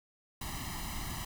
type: noise with comb filter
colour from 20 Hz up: pink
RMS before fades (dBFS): -39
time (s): 0.41-1.25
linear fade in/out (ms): 5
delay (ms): 1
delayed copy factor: +0.9
effects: none